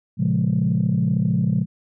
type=chord; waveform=sine; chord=Bb minor seventh; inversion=none; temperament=equal; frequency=116.54 / 138.59 / 174.61 / 207.7 Hz; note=Bb2 / Db3 / F3 / Ab3; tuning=0 / 0 / 0 / 0 cents; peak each=-23 / -22 / -20 / -23 dBFS; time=0.17-1.66 s; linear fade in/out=50 ms; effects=tanh soft clip ceiling -10 dBFS